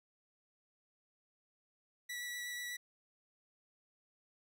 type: tone with vibrato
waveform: sawtooth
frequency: 1949 Hz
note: B6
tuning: 23 cents flat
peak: -37 dBFS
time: 2.09-2.77 s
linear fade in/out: 10 ms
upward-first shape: triangle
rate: 8.2 Hz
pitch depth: 12 cents each way
effects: none